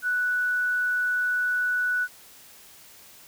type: tone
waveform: sine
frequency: 1480 Hz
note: F#6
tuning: in tune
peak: -22 dBFS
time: 0.02-2.08 s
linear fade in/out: 50 ms
effects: white hiss -50 dBFS RMS until 3.27 s